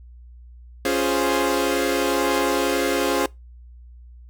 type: chord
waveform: sawtooth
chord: Db major seventh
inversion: none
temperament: equal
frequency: 277.2 / 349.2 / 415.3 / 523.3 Hz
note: Db4 / F4 / Ab4 / C5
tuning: 0 / 0 / 0 / 0 cents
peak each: -21 dBFS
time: 0.85-3.26 s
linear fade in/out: 2 ms
effects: noise-tail reverb RT60 0.2 s tail -23 dB re dry + added 60 Hz sine -41 dBFS peak until 4.29 s